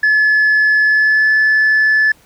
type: tone with pitch glide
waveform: sine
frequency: 1718 to 1734 Hz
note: A6 to A6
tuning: -42 to -26 cents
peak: -7 dBFS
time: 0.03-2.12 s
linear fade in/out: 5 ms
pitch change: +16 cents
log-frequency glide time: 0.84-1.32 s
effects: tanh soft clip ceiling -7 dBFS + pink hiss -50 dBFS RMS until 2.25 s